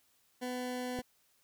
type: tone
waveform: 20% pulse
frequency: 250 Hz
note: B3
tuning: 21 cents sharp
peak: -31 dBFS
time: 0.41-1.02 s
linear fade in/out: 20 ms
type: click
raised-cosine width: 2 ms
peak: -27 dBFS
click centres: 0.989 s
effects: white hiss -71 dBFS RMS until 1.43 s